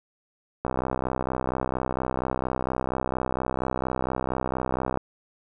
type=click train; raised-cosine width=1 ms; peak=-12 dBFS; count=279; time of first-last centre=0.65-4.973 s; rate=64.3 Hz; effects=none